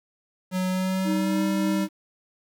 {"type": "tone with pitch glide", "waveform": "square", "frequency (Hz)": [185, 195.21], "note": ["F#3", "G3"], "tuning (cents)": [0, -7], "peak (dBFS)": -24, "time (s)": [0.51, 1.88], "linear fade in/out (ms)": 50, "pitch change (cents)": 93, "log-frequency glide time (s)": [0.7, 1.44]}
{"type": "tone with tremolo", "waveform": "triangle", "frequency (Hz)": 311.1, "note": "D#4", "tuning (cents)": 0, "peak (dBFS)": -22, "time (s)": [1.04, 1.89], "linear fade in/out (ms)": 50, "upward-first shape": "triangle", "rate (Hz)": 3.5, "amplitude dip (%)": 40}
{"effects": ["9-bit"]}